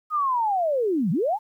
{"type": "linear two-way sweep", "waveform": "sine", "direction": "down then up", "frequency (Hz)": [1263, 149.5, 902], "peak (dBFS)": -20, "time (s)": [0.1, 1.39], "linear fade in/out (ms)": 50, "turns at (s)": 1.11, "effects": ["10-bit"]}